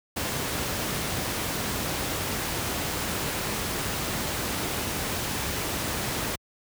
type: noise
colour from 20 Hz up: pink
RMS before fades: -29 dBFS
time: 0.16-6.36 s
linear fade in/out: 10 ms
effects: high-pass 60 Hz 12 dB/octave